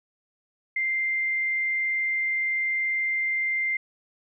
sine tone, 2093 Hz, C7, in tune, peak -23 dBFS, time 0.76-3.77 s, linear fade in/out 5 ms, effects none

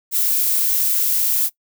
violet noise, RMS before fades -18 dBFS, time 0.11-1.5 s, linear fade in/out 50 ms, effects noise-tail reverb RT60 0.1 s tail -20 dB re dry

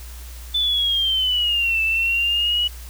sine linear two-way sweep, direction down then up, 3520 to 2637 to 2938 Hz, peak -17 dBFS, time 0.54-2.68 s, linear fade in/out 10 ms, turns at 1.82 s, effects added 60 Hz sine -34 dBFS peak until 2.89 s + white hiss -43 dBFS RMS until 2.89 s

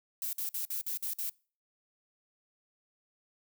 violet noise bursts, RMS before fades -35 dBFS, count 7, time 0.22-1.296 s, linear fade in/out 2 ms, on 110 ms, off 51 ms, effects noise-tail reverb RT60 0.4 s tail -25 dB re dry

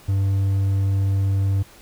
triangle tone, 97.7 Hz, G2, 5 cents flat, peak -15 dBFS, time 0.08-1.63 s, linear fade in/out 10 ms, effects pink hiss -48 dBFS RMS until 1.81 s

